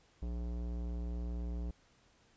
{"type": "tone with tanh clipping", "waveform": "sine", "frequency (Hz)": 59.2, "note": "A#1", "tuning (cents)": 27, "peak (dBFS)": -38, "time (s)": [0.22, 1.71], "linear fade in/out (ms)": 5, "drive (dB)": 18, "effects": ["pink hiss -68 dBFS RMS until 2.36 s", "resampled to 16000 Hz"]}